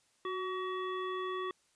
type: harmonic tone with a mistuned harmonic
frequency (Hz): 377.7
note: F#4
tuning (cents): +36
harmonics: 1 / 3 / 5 / 7 / 9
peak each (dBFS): -37 / -38 / -46 / -56 / -49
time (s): 0.25-1.51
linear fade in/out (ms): 2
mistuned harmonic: 1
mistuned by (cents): -39
effects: white hiss -71 dBFS RMS until 1.75 s + resampled to 22050 Hz

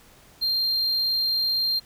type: tone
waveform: triangle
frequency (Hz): 4186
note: C8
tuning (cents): 0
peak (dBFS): -20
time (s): 0.41-1.8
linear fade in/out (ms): 20
effects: pink hiss -53 dBFS RMS until 1.85 s

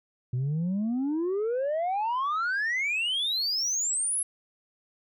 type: exponential sweep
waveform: sine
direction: up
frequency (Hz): 120.5 to 11110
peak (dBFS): -23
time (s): 0.33-4.23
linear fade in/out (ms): 5
effects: tanh soft clip ceiling -24 dBFS

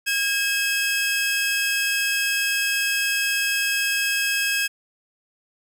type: tone pair together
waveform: sawtooth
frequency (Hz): 1627.8 / 2584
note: G#6 / E7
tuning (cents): -35 / -35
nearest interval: minor sixth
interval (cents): 800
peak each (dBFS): -20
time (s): 0.06-4.68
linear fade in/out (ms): 20
effects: none

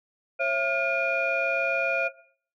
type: tone cluster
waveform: sine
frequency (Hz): 541 / 668 / 1421 / 2429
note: C#5 / E5 / F6 / D#7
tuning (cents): -42 / +23 / +30 / -42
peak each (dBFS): -27 / -28 / -29 / -27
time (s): 0.39-2.09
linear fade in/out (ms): 20
effects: noise-tail reverb RT60 0.5 s tail -17 dB re dry + tanh soft clip ceiling -15 dBFS

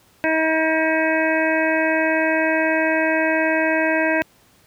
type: harmonic tone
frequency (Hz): 318.6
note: D#4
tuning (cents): +41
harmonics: 1 / 2 / 3 / 5 / 6 / 7 / 8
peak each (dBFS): -22 / -21 / -27 / -23 / -26 / -30 / -27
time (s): 0.24-4.22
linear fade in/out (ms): 0
effects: pink hiss -55 dBFS RMS until 4.66 s + high-pass 60 Hz 12 dB/octave

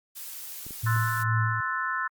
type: noise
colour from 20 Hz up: blue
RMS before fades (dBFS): -39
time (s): 0.15-1.24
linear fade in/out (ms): 20
type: clicks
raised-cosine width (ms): 3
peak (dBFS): -31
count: 3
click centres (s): 0.666 / 0.708 / 0.963
type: tone with tremolo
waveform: sine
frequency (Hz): 111.9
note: A2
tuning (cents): +30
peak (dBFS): -22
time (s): 0.83-1.61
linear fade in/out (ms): 10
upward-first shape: sine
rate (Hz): 2.3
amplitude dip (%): 65
type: chord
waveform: sine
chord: F# half-diminished seventh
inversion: second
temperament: equal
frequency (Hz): 1046.5 / 1318.5 / 1480 / 1760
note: C6 / E6 / F#6 / A6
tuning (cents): 0 / 0 / 0 / 0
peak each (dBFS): -32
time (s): 0.86-2.08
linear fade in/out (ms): 10
effects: Opus 48 kbps

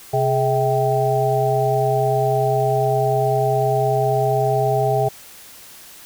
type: harmonic tone with a mistuned harmonic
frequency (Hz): 130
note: C3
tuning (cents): -11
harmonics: 1 / 3 / 5 / 6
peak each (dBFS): -21 / -21 / -21 / -21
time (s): 0.13-5.09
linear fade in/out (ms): 10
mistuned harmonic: 3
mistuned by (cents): +120
effects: white hiss -42 dBFS RMS until 6.05 s

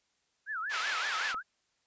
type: tone with vibrato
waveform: sine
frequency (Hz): 1493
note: F#6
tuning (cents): +15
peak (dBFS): -33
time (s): 0.46-1.43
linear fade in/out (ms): 50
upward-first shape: sine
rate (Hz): 5.3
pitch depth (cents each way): 280
type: band-pass noise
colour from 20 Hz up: white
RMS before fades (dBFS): -36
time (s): 0.69-1.35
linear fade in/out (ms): 50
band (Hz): 1000 to 3000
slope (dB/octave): 12
type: clicks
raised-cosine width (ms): 0.5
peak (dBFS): -28 / -34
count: 2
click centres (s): 1.344 / 1.348
effects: white hiss -75 dBFS RMS until 1.86 s + resampled to 16000 Hz

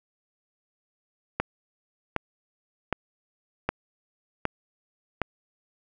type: click train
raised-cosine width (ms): 0.5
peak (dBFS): -9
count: 6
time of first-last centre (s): 1.4-5.217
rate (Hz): 1.31
effects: none

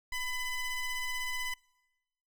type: ring-modulated tone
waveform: 35% pulse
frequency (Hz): 1002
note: B5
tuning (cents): +25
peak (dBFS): -28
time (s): 0.12-1.54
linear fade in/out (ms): 5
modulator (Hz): 1010
effects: noise-tail reverb RT60 1.0 s tail -25 dB re dry

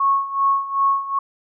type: tone with tremolo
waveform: sine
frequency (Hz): 1100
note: C#6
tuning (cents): -14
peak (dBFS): -13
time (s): 0-1.19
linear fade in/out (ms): 5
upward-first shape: sine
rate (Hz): 2.6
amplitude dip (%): 80
effects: none

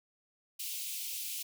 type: high-pass noise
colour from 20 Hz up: white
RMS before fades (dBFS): -39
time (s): 0.59-1.43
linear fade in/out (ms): 10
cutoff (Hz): 2400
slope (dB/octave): 48
effects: none

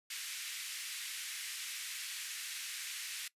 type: band-pass noise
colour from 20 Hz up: pink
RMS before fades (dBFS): -43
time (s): 0.1-3.28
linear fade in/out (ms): 5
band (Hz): 1900 to 13000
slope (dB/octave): 24
effects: noise-tail reverb RT60 0.1 s tail -20 dB re dry + resampled to 32000 Hz

